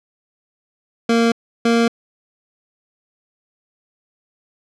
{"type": "tone pair in turn", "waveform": "25% pulse", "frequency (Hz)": [231.3, 232.3], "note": ["A#3", "A#3"], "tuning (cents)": [-13, -6], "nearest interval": "unison", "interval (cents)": 7, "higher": "second", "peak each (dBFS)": -9, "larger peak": "neither", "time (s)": [[1.09, 1.32], [1.65, 1.88]], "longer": "neither", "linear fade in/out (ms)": 5, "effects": ["low-pass 6000 Hz 12 dB/octave"]}